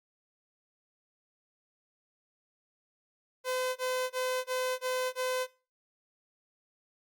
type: tone bursts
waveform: sawtooth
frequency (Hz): 510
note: C5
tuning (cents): -44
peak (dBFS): -26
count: 6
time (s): 3.44-5.47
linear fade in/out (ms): 50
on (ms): 320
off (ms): 22
effects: noise-tail reverb RT60 0.3 s tail -18 dB re dry + Opus 48 kbps